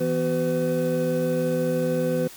triangle tone cluster, 163.9 / 249.8 / 377.2 / 505 Hz, E3 / B3 / F#4 / B4, -10 / +20 / +33 / +39 cents, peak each -25 / -26 / -29 / -22 dBFS, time 0-2.28 s, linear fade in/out 10 ms, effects white hiss -44 dBFS RMS until 2.36 s

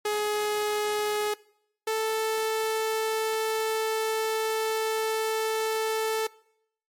sawtooth tone pair in turn, 420.1 / 440.5 Hz, G#4 / A4, +20 / +2 cents, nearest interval minor second, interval 82 cents, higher second, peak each -21 / -21 dBFS, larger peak neither, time 0.05-1.34 / 1.87-6.27 s, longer second, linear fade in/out 5 ms, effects noise-tail reverb RT60 0.7 s tail -22 dB re dry + MP3 64 kbps

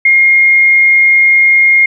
sine tone, 2135 Hz, C7, 34 cents sharp, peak -4 dBFS, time 0.05-1.86 s, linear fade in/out 5 ms, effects none

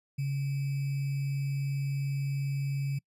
sine tone with sample-and-hold, 138.59 Hz, C#3, in tune, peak -28 dBFS, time 0.18-2.99 s, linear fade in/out 10 ms, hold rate 2450 Hz, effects noise-tail reverb RT60 0.1 s tail -26 dB re dry + resampled to 32000 Hz

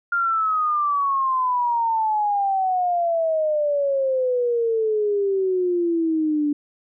sine exponential sweep, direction down, 1406 to 290 Hz, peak -18 dBFS, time 0.12-6.53 s, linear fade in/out 5 ms, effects none

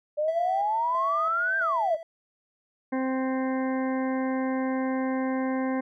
sine exponential two-way sweep, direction up then down, 587.3 to 1600 to 587.3 Hz, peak -23 dBFS, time 0.17-1.97 s, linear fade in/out 20 ms, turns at 1.58 s
triangle tone with tremolo, 660 Hz, E5, 2 cents sharp, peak -29 dBFS, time 0.28-2.03 s, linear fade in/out 2 ms, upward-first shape square, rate 1.5 Hz, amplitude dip 55%
harmonic tone, 261.6 Hz, C4, in tune, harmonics 1 / 2 / 3 / 4 / 6 / 7 / 8, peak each -26 / -32 / -36 / -38 / -42 / -43 / -44 dBFS, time 2.92-5.81 s, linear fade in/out 10 ms
effects none

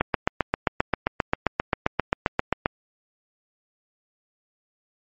click train, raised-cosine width 0.5 ms, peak -4 dBFS, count 21, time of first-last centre 0.01-2.659 s, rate 7.55 Hz, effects MP3 32 kbps

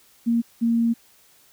sine tone pair in turn, 233.1 / 231.8 Hz, A#3 / A#3, 0 / -10 cents, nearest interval unison, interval 10 cents, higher first, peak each -17 dBFS, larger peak neither, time 0.26-0.42 / 0.61-0.94 s, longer second, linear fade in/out 20 ms, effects white hiss -56 dBFS RMS until 1.52 s

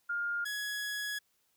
sine / sawtooth tone pair in turn, 1411 / 1678 Hz, F6 / G#6, +17 / +17 cents, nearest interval minor third, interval 300 cents, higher second, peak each -31 / -31 dBFS, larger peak neither, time 0.09-0.45 / 0.45-1.19 s, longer second, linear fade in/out 10 ms, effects white hiss -74 dBFS RMS until 1.56 s

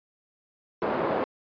pink band-pass noise, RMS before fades -27 dBFS, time 0.82-1.24 s, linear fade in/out 0 ms, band 330 to 930 Hz, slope 12 dB/octave, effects resampled to 11025 Hz

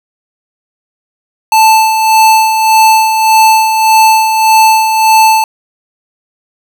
square tone with tremolo, 880 Hz, A5, in tune, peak -3 dBFS, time 1.52-5.44 s, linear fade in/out 2 ms, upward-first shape sine, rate 1.7 Hz, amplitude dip 50%, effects none

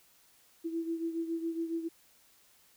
sine beating tone pair, 329.6 / 336.8 Hz, E4 / E4, 0 / +37 cents, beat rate 7.2 Hz, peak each -33 / -39 dBFS, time 0.64-1.89 s, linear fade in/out 20 ms, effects white hiss -64 dBFS RMS until 2.76 s

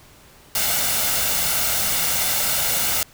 white noise with comb filter, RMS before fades -21 dBFS, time 0.55-3.03 s, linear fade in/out 2 ms, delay 1.4 ms, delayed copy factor +0.5, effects pink hiss -49 dBFS RMS until 3.13 s

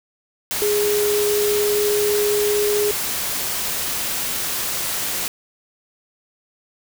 sine tone in noise, 415.3 Hz, G#4, in tune, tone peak -17 dBFS, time 0.62-2.91 s, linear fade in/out 0 ms, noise white, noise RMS -24 dBFS, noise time 0.51-5.28 s, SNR +4 dB, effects none

